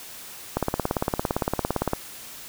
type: click train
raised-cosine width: 1 ms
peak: -8 dBFS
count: 25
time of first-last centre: 0.57-1.934 s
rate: 17.6 Hz
effects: white hiss -41 dBFS RMS until 2.48 s